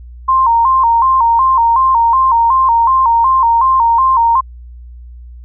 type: tone with vibrato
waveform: sine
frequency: 987 Hz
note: B5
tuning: 1 cent flat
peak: -7 dBFS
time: 0.28-4.41 s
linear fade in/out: 10 ms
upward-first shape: square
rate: 2.7 Hz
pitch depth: 110 cents each way
effects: added 60 Hz sine -30 dBFS peak until 5.44 s